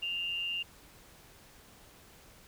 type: tone with amplitude modulation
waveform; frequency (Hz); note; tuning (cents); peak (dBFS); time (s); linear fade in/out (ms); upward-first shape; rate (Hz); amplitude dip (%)
sine; 2794; F7; 0; -30; 0.02-0.63; 10; sine; 177; 45
effects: pink hiss -57 dBFS RMS until 2.47 s